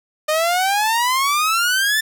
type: exponential sweep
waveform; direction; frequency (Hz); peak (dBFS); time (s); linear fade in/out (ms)
sawtooth; up; 606 to 1788; -12; 0.28-2.01; 10
effects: none